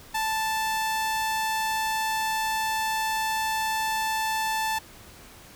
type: tone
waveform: sawtooth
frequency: 880 Hz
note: A5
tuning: in tune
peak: -21 dBFS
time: 0.14-4.79 s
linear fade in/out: 10 ms
effects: pink hiss -48 dBFS RMS until 5.55 s